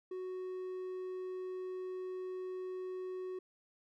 triangle tone, 370 Hz, F#4, in tune, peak -37 dBFS, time 0.11-3.39 s, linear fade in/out 5 ms, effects none

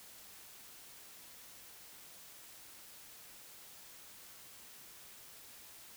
silence, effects white hiss -55 dBFS RMS until 5.96 s

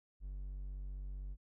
triangle tone, 47.76 Hz, G1, 44 cents flat, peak -39 dBFS, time 0.2-1.37 s, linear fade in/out 50 ms, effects none

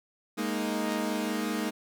sawtooth chord, Ab suspended second, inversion none, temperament equal, 207.7 / 233.1 / 311.1 Hz, Ab3 / Bb3 / Eb4, 0 / 0 / 0 cents, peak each -29 dBFS, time 0.37-1.71 s, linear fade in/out 20 ms, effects none

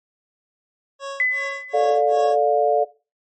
25% pulse tone with tremolo, 552 Hz, C#5, 7 cents flat, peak -24 dBFS, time 0.99-2.37 s, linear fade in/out 50 ms, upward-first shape sine, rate 2.6 Hz, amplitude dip 100%
sine tone with exponential decay, 2011 Hz, B6, 31 cents sharp, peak -15 dBFS, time 1.2-2.12 s, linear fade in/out 1 ms, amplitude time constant 200 ms
sine chord, D minor, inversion second, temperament equal with one note detuned, 440 / 587.3 / 707.4 Hz, A4 / D5 / F5, 0 / 0 / +22 cents, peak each -19 dBFS, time 1.73-2.85 s, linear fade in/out 20 ms
effects noise-tail reverb RT60 0.3 s tail -18 dB re dry + MP3 32 kbps

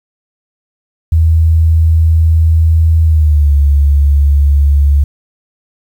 sine tone with pitch glide, 80.8 to 71.16 Hz, E2 to C#2, -34 to +46 cents, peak -5 dBFS, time 1.12-5.04 s, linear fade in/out 5 ms, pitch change -220 cents, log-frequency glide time 3.03-3.54 s, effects 7-bit

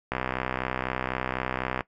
click train, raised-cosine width 0.5 ms, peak -12 dBFS, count 109, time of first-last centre 0.12-1.808 s, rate 64 Hz, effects noise-tail reverb RT60 0.1 s tail -18 dB re dry

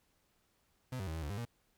35% pulse tone with pitch steps, 127.9 / 95.6 / 79.6 / 81 / 72.4 / 100.9 / 118.3 Hz, C3 / G2 / D#2 / E2 / D2 / G#2 / A#2, -39 / -43 / +40 / -30 / -24 / -49 / +26 cents, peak -36 dBFS, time 0.92-1.452 s, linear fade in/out 5 ms, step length 76 ms, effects pink hiss -75 dBFS RMS until 1.77 s

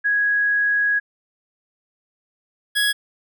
sine / 25% pulse tone pair in turn, 1661.2 / 1668.4 Hz, G#6 / G#6, 0 / +7 cents, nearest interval unison, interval 7 cents, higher second, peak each -16 / -13 dBFS, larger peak second, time 0.04-1 / 2.75-2.93 s, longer first, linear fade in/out 20 ms, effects none

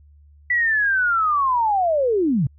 sine linear sweep, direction down, 1975.5 to 117.7 Hz, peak -16 dBFS, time 0.5-2.47 s, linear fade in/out 5 ms, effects added 73 Hz sine -47 dBFS peak until 2.58 s

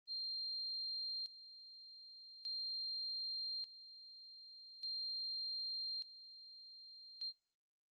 sine tone with tremolo, 4186 Hz, C8, in tune, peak -40 dBFS, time 0.07-7.33 s, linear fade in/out 50 ms, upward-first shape square, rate 0.42 Hz, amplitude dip 80%, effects noise-tail reverb RT60 0.4 s tail -25 dB re dry + Opus 24 kbps

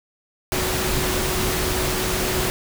sine tone in noise, 370 Hz, F#4, in tune, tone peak -28 dBFS, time 0.52-2.5 s, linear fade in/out 0 ms, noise pink, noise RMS -23 dBFS, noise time 0.52-2.5 s, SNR -8 dB, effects none

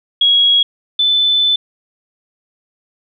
sine tone pair in turn, 3316 / 3513 Hz, G#7 / A7, -3 / -3 cents, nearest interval minor second, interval 100 cents, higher second, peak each -8 / -10 dBFS, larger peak first, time 0.21-0.63 / 0.99-1.56 s, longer second, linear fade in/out 5 ms, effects none

